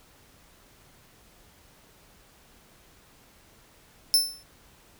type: tone with exponential decay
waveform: sawtooth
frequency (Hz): 5300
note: E8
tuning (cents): +9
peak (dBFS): -12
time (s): 4.14-4.43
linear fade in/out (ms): 0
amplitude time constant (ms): 63
effects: pink hiss -57 dBFS RMS until 4.99 s